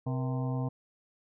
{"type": "harmonic tone with a mistuned harmonic", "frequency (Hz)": 129.8, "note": "C3", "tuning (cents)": -13, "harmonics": [1, 2, 4, 5, 6, 7, 8], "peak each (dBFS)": [-30, -36, -42, -44, -46, -47, -48], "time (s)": [0.06, 0.69], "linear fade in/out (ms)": 10, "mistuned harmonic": 4, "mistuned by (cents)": -150, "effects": []}